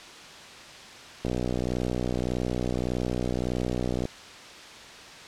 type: click train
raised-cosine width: 2 ms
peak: -15 dBFS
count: 174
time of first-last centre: 1.25-4.054 s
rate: 61.7 Hz
effects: white hiss -44 dBFS RMS until 5.27 s + low-pass 5000 Hz 12 dB/octave